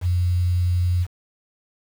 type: tone with quantisation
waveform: sine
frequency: 88.9 Hz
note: F2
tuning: 31 cents sharp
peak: -17 dBFS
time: 0.01-1.07 s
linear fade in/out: 50 ms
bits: 7
effects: none